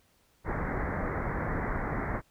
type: low-pass noise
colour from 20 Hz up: pink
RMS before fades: -32 dBFS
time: 0.44-2.22 s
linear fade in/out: 50 ms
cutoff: 2100 Hz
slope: 96 dB/octave
effects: pink hiss -67 dBFS RMS until 2.3 s